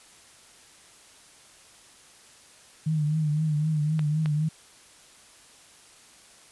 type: tone with vibrato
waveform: sine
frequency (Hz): 153.2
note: D#3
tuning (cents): -27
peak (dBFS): -22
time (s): 2.86-4.49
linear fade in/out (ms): 10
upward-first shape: triangle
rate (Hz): 3.9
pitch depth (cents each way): 69
type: clicks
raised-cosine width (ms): 0.3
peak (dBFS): -20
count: 2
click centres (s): 3.993 / 4.259
effects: white hiss -53 dBFS RMS until 6.51 s + resampled to 24000 Hz